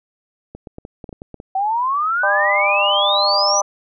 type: clicks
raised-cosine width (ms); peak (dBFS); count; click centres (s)
2; -20; 10; 0.55 / 0.672 / 0.784 / 0.851 / 1.042 / 1.092 / 1.128 / 1.219 / 1.343 / 1.401
type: exponential sweep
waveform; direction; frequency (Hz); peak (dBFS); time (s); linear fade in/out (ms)
sine; up; 753 to 6090; -16; 1.55-3.61; 5
type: harmonic tone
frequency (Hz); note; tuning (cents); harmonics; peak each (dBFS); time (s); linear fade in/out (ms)
200; G3; +35; 3 / 4 / 5 / 6; -20 / -21 / -22 / -23; 2.23-3.62; 5
effects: none